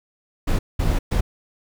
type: noise bursts at uneven times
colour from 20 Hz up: brown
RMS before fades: -19 dBFS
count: 3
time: 0.47-0.59 / 0.79-0.99 / 1.11-1.21 s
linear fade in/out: 10 ms
effects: none